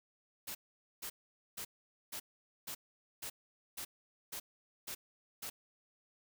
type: noise bursts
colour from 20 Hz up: white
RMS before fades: -43 dBFS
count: 10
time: 0.47-5.5 s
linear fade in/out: 10 ms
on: 80 ms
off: 470 ms
effects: none